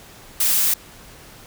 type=noise; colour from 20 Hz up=blue; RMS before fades=-18 dBFS; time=0.4-0.74 s; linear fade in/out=5 ms; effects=pink hiss -44 dBFS RMS until 1.46 s